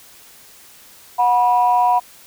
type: tone pair together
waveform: sine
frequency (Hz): 730 / 974.4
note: F#5 / B5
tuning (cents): -24 / -24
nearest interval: perfect fourth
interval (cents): 500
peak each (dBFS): -14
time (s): 1.18-2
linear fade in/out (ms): 20
effects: tanh soft clip ceiling -5 dBFS + white hiss -45 dBFS RMS until 2.26 s